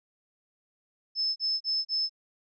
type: tone bursts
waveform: sine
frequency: 5240 Hz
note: E8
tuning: 11 cents flat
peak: -25 dBFS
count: 4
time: 1.15-2.095 s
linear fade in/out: 50 ms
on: 210 ms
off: 35 ms
effects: none